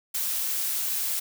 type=noise; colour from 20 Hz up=blue; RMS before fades=-28 dBFS; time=0.14-1.2 s; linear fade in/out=10 ms; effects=none